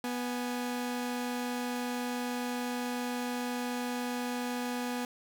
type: tone pair together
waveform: sawtooth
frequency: 245.9 / 830.6 Hz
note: B3 / G#5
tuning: -7 / 0 cents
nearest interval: octave + major sixth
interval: 2107 cents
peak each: -29 / -37 dBFS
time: 0.04-5.05 s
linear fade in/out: 2 ms
effects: none